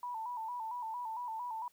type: tone with vibrato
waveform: sine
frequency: 932 Hz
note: A#5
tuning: 1 cent flat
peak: -37 dBFS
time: 0.03-1.68 s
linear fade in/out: 2 ms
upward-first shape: square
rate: 4.4 Hz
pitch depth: 83 cents each way
effects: white hiss -70 dBFS RMS until 1.72 s